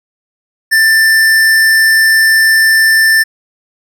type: tone with hard clipping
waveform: sine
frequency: 1777 Hz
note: A6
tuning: 17 cents sharp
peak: -7 dBFS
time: 0.71-3.24 s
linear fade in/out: 20 ms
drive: 16 dB
effects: none